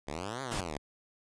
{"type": "exponential two-way sweep", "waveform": "5% pulse", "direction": "up then down", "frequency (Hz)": [67, 138.59, 67], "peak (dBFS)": -25, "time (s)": [0.07, 0.78], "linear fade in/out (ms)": 10, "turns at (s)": 0.42}
{"type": "noise", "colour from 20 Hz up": "pink", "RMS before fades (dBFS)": -35, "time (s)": [0.51, 0.61], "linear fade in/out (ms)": 10}
{"effects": ["resampled to 22050 Hz"]}